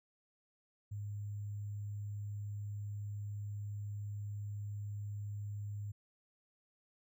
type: tone with sample-and-hold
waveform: sine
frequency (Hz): 102.9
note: G#2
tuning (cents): -16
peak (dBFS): -39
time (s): 0.91-5.92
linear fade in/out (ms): 10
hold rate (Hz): 7350
effects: none